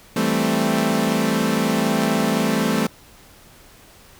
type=chord; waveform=sawtooth; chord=A minor seventh; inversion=second; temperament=equal; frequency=164.81 / 196 / 220 / 261.6 Hz; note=E3 / G3 / A3 / C4; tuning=0 / 0 / 0 / 0 cents; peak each=-22 / -20 / -17 / -20 dBFS; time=0.16-2.87 s; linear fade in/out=5 ms; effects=pink hiss -48 dBFS RMS until 4.19 s